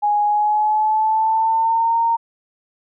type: tone with pitch glide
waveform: sine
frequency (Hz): 830.6 to 921.6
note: G#5 to A#5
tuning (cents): 0 to -20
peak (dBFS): -14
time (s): 0.02-2.17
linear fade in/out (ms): 20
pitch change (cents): +180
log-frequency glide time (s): 0.25-1.97
effects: none